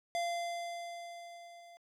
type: tone with level ramp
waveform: square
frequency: 689 Hz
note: F5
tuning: 24 cents flat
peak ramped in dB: -32 to -54 dBFS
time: 0.15-1.77 s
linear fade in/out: 0 ms
effects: low-pass 9000 Hz 12 dB/octave + 12-bit